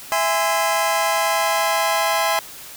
sawtooth chord, E augmented, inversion none, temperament just, 659.3 / 824.1 / 1030.1 Hz, E5 / G#5 / B#5, 0 / -14 / -27 cents, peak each -18 dBFS, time 0.12-2.39 s, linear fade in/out 0 ms, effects white hiss -38 dBFS RMS until 2.76 s

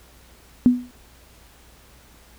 sine tone with exponential decay, 246.9 Hz, B3, in tune, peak -7 dBFS, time 0.66-0.91 s, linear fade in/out 0 ms, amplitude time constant 53 ms, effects added 60 Hz sine -52 dBFS peak until 2.38 s + pink hiss -52 dBFS RMS until 2.38 s

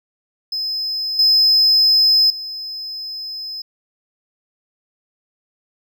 triangle tone with level steps, 5100 Hz, D#8, 42 cents sharp, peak -19 / -9 / -25 dBFS, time 0.52-3.62 s, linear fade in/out 5 ms, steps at 1.19 / 2.3 s, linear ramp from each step 2 ms, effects none

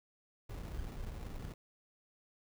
brown noise with sample-and-hold, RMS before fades -43 dBFS, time 0.49-1.54 s, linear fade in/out 5 ms, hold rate 1575 Hz, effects none

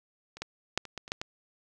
clicks, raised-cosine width 0.2 ms, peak -28 / -17 / -9 / -26 / -20 / -27 / -13 / -17 dBFS, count 8, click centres 0.37 / 0.42 / 0.776 / 0.853 / 0.977 / 1.079 / 1.119 / 1.215 s, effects none

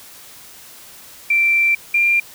sine tone pair in turn, 2349 / 2386 Hz, D7 / D7, 0 / +27 cents, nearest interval unison, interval 27 cents, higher second, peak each -12 dBFS, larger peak neither, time 1.3-1.75 / 1.94-2.2 s, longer first, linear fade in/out 5 ms, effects white hiss -41 dBFS RMS until 2.34 s

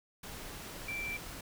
sine tone in noise, 2345 Hz, D7, 3 cents flat, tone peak -36 dBFS, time 0.88-1.17 s, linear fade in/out 5 ms, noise pink, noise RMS -45 dBFS, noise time 0.23-1.41 s, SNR +6 dB, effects none

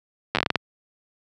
slowing click train, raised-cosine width 0.3 ms, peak -4 dBFS, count 9, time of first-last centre 0.35-0.557 s, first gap 9 ms, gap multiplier 1.29, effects high-pass 100 Hz 12 dB/octave

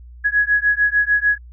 sine beating tone pair, 1670 / 1676.7 Hz, G#6 / G#6, +9 / +16 cents, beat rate 6.7 Hz, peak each -17 / -17 dBFS, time 0.24-1.38 s, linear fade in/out 20 ms, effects added 60 Hz sine -37 dBFS peak until 1.52 s

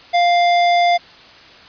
square tone, 698.5 Hz, F5, in tune, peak -12 dBFS, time 0.13-0.98 s, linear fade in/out 20 ms, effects white hiss -42 dBFS RMS until 1.68 s + resampled to 11025 Hz

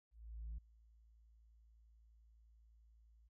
sine tone with ADSR envelope, 55.8 Hz, A1, 25 cents sharp, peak -40 dBFS, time 0.11-3.29 s, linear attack 470 ms, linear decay 5 ms, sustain -24 dB, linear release 22 ms, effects tanh soft clip ceiling -42 dBFS

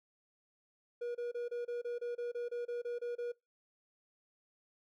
triangle tone bursts, 480 Hz, B4, 49 cents flat, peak -34 dBFS, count 14, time 1.01-3.321 s, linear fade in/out 10 ms, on 140 ms, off 27 ms, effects noise-tail reverb RT60 0.2 s tail -23 dB re dry

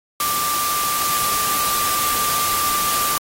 sine tone in noise, 1181 Hz, D6, 9 cents sharp, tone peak -21 dBFS, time 0.2-3.18 s, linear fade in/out 2 ms, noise white, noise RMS -22 dBFS, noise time 0.2-3.18 s, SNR -2 dB, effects AAC 48 kbps

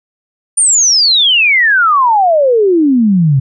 sine exponential sweep, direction down, 9397 to 128.7 Hz, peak -6 dBFS, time 0.57-3.4 s, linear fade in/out 10 ms, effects none

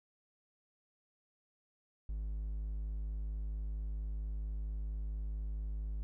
triangle tone, 52.2 Hz, G#1, 10 cents sharp, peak -34 dBFS, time 2.09-6.03 s, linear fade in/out 0 ms, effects none

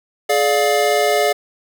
square chord, D diminished, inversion second, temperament just, 422.9 / 587.3 / 704.8 Hz, Ab4 / D5 / F5, +31 / 0 / +16 cents, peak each -19 dBFS, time 0.29-1.33 s, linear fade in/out 10 ms, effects none

